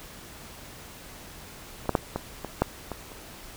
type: clicks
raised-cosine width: 1 ms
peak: -28 / -9 / -6 / -14 / -18 / -6 / -18 / -30 dBFS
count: 8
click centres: 1.857 / 1.893 / 1.952 / 2.16 / 2.447 / 2.62 / 2.917 / 3.118 s
effects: pink hiss -45 dBFS RMS until 3.56 s